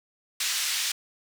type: band-pass noise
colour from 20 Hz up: white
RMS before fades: -28 dBFS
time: 0.4-0.92 s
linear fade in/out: 5 ms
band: 2000 to 6500 Hz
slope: 12 dB/octave
effects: none